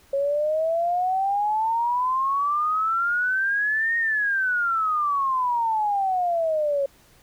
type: exponential two-way sweep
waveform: sine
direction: up then down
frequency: 547 to 1866 to 547 Hz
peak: -20 dBFS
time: 0.13-6.86 s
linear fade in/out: 5 ms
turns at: 3.97 s
effects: pink hiss -56 dBFS RMS until 7.22 s